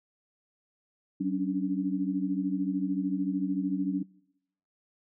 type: tone cluster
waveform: sine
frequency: 188.2 / 278.1 / 291.5 Hz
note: F#3 / C#4 / D4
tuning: +30 / +6 / -13 cents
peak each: -31 dBFS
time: 1.2-4.03 s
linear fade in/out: 10 ms
effects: noise-tail reverb RT60 0.8 s tail -24 dB re dry